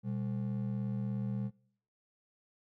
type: ring-modulated tone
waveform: triangle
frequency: 160.6 Hz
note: E3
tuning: 45 cents flat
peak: -28 dBFS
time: 0.03-1.51 s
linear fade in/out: 50 ms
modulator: 38.4 Hz
effects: noise-tail reverb RT60 0.6 s tail -23 dB re dry